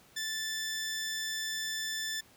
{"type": "tone", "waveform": "15% pulse", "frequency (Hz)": 1760, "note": "A6", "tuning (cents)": 0, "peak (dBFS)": -27, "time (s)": [0.16, 2.21], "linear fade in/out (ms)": 10, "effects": ["pink hiss -60 dBFS RMS until 2.36 s", "high-pass 80 Hz 12 dB/octave"]}